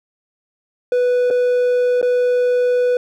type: tone with dropouts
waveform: triangle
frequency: 493.9 Hz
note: B4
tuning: in tune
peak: -11 dBFS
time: 0.92-2.97 s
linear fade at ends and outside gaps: 2 ms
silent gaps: 1.303-1.308 / 2.015-2.027 s
effects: none